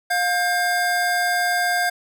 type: tone pair together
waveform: square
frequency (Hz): 710 / 1593.9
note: F5 / G6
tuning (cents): +28 / +28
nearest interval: octave + major second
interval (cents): 1400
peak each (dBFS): -22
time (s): 0.1-1.9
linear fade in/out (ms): 10
effects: none